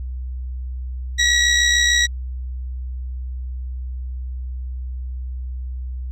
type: tone with amplitude modulation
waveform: 20% pulse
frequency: 1919 Hz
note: A#6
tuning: 50 cents sharp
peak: -7 dBFS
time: 1.18-2.07 s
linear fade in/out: 20 ms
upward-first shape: sine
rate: 66.7 Hz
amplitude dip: 40%
effects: added 63 Hz sine -25 dBFS peak until 6.11 s + resampled to 24000 Hz